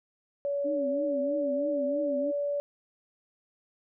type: tone with pitch glide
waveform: sine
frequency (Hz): 567 to 574.9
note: C#5 to D5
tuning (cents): +39 to -37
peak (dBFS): -27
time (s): 0.45-2.6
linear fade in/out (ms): 0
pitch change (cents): +24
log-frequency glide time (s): 0.84-1.65
type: tone with vibrato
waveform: sine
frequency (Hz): 282.3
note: C#4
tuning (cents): +32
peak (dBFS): -31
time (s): 0.64-2.32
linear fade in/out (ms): 20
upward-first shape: triangle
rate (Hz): 3.1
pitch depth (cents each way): 170
effects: none